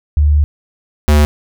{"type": "tone pair in turn", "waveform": ["sine", "square"], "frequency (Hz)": [74, 74.47], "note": ["D2", "D2"], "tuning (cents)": [14, 25], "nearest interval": "unison", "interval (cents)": 11, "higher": "second", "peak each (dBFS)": -7, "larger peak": "neither", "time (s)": [[0.17, 0.44], [1.08, 1.25]], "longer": "first", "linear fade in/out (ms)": 0, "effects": []}